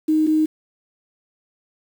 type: tone pair in turn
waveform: sine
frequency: 311.1 / 311.1 Hz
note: D#4 / D#4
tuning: 0 / 0 cents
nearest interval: unison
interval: 0 cents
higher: neither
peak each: -14 dBFS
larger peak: neither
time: 0.08-0.27 / 0.27-0.46 s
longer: neither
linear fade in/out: 10 ms
effects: 7-bit